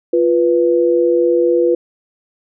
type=tone pair together; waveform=sine; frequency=347.9 / 492 Hz; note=F4 / B4; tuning=-7 / -7 cents; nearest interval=tritone; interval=600 cents; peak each=-13 dBFS; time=0.13-1.75 s; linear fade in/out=5 ms; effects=none